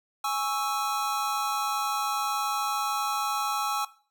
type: chord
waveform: square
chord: C# minor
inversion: second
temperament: equal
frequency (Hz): 830.6 / 1108.7 / 1318.5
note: G#5 / C#6 / E6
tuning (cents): 0 / 0 / 0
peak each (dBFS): -31 / -33 / -31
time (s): 0.24-3.85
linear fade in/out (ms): 5
effects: noise-tail reverb RT60 0.4 s tail -17 dB re dry